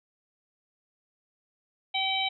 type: harmonic tone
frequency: 769 Hz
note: G5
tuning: 33 cents flat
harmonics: 1 / 3 / 4 / 5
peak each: -31 / -31 / -31 / -31 dBFS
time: 1.94-2.29 s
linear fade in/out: 10 ms
effects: none